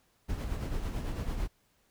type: noise with tremolo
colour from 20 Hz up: brown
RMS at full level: -32 dBFS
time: 0.28-1.48 s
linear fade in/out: 20 ms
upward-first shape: sine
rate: 9 Hz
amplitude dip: 45%
effects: pink hiss -70 dBFS RMS until 1.9 s

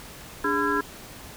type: tone cluster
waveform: sine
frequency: 290.5 / 410.4 / 1010 / 1355 / 1645 Hz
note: D4 / G#4 / B5 / E6 / G#6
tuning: -19 / -21 / +39 / +47 / -17 cents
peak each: -28 dBFS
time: 0.44-0.81 s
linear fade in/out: 5 ms
effects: pink hiss -43 dBFS RMS until 1.36 s

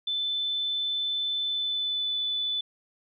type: tone with pitch glide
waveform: sine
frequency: 3520 to 3488 Hz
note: A7 to A7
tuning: 0 to -16 cents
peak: -26 dBFS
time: 0.07-2.61 s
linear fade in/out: 5 ms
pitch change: -16 cents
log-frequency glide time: 1.44-2.2 s
effects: none

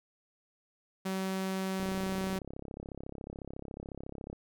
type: tone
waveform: sawtooth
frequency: 190.1 Hz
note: F#3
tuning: 47 cents sharp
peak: -28 dBFS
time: 1.05-2.39 s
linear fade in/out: 10 ms
type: click train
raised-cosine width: 2 ms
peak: -28 dBFS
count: 87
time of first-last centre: 1.8-4.329 s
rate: 34 Hz
effects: none

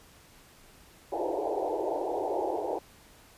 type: band-pass noise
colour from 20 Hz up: pink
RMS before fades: -31 dBFS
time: 1.12-2.79 s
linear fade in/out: 5 ms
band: 320 to 910 Hz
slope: 96 dB/octave
effects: pink hiss -56 dBFS RMS until 3.37 s + resampled to 32000 Hz

